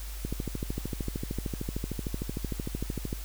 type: click train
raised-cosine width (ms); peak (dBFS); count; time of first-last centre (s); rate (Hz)
3; -19; 39; 0.25-3.129; 13.2
effects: added 50 Hz sine -36 dBFS peak until 3.24 s + white hiss -46 dBFS RMS until 3.24 s